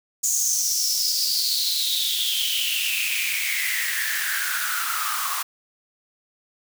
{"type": "noise with high-pass filter sweep", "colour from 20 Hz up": "white", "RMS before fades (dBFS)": -24, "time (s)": [0.23, 5.43], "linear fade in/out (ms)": 10, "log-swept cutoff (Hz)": [6800, 1100], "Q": 8.1, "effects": []}